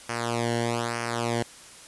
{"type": "tone with flanger", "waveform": "sawtooth", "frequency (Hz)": 117.5, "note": "A#2", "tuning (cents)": 14, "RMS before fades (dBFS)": -28, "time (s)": [0.09, 1.43], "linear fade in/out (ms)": 5, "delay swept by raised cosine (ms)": [0.26, 0.82], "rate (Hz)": 1.1, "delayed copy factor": -0.9, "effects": ["white hiss -47 dBFS RMS until 1.87 s", "resampled to 24000 Hz"]}